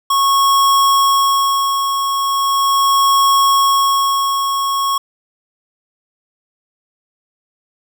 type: tone with tremolo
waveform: square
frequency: 1100 Hz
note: C#6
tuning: 14 cents flat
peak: -10 dBFS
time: 0.1-4.98 s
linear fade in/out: 5 ms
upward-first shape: sine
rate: 0.39 Hz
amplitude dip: 50%
effects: 8-bit